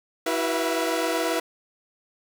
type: tone cluster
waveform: sawtooth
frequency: 327.3 / 374.5 / 486.8 / 673 Hz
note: E4 / F#4 / B4 / E5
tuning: -12 / +21 / -25 / +36 cents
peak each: -24 / -27 / -24 / -25 dBFS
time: 0.26-1.4 s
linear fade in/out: 5 ms
effects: none